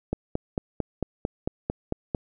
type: click train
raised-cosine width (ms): 2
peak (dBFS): -12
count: 10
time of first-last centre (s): 0.13-2.148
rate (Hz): 4.46
effects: none